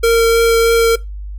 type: tone with vibrato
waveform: square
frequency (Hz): 459.8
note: A#4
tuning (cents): -24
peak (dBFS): -9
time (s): 0.03-0.96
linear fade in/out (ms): 10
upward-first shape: triangle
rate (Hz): 3.2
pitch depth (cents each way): 9
effects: noise-tail reverb RT60 0.2 s tail -20 dB re dry + added 50 Hz sine -24 dBFS peak until 1.38 s